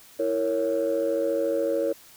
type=chord; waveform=sine; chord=A# diminished; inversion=second; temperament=equal with one note detuned; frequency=329.6 / 460.5 / 554.4 Hz; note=E4 / A#4 / C#5; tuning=0 / -21 / 0 cents; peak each=-28 / -26 / -24 dBFS; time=0.19-1.93 s; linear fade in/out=10 ms; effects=tanh soft clip ceiling -16 dBFS + white hiss -51 dBFS RMS until 2.16 s